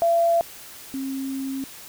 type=tone pair in turn; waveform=sine; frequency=677 / 268.7 Hz; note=E5 / C4; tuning=+46 / +46 cents; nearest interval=octave + major third; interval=1600 cents; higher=first; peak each=-16 / -26 dBFS; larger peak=first; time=0.02-0.41 / 0.94-1.64 s; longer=second; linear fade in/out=0 ms; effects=white hiss -42 dBFS RMS until 1.88 s